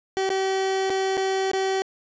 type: tone with dropouts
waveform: 30% pulse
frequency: 383.4 Hz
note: G4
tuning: 38 cents flat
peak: -19 dBFS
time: 0.17-1.82 s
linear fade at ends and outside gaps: 0 ms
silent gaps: 0.292-0.302 / 0.897-0.903 / 1.17-1.176 / 1.515-1.534 s
effects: resampled to 16000 Hz + 10-bit